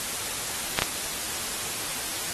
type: clicks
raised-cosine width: 0.2 ms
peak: -3 dBFS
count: 2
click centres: 0.789 / 0.821 s
effects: white hiss -31 dBFS RMS until 2.33 s + AAC 32 kbps